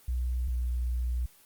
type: tone pair in turn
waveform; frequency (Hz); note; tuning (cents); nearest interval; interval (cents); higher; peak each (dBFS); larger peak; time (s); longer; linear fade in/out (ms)
sine; 61.8 / 61.02; B1 / B1; +2 / -20; unison; 22; first; -27 / -27; neither; 0.08-0.48 / 0.48-1.26; second; 5
effects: white hiss -58 dBFS RMS until 1.45 s + Opus 24 kbps